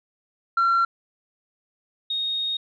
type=tone pair in turn; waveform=sine; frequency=1365 / 3725 Hz; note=F6 / A#7; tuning=-40 / -2 cents; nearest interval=octave + perfect fourth; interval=1738 cents; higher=second; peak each=-15 / -23 dBFS; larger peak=first; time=0.57-0.85 / 2.1-2.57 s; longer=second; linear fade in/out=5 ms; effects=tanh soft clip ceiling -15 dBFS